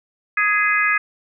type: harmonic tone with a mistuned harmonic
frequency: 416.9 Hz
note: G#4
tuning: 7 cents sharp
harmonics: 3 / 4 / 5 / 6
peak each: -22 / -19 / -20 / -23 dBFS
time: 0.37-0.98 s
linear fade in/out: 5 ms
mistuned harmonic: 5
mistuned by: -25 cents
effects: none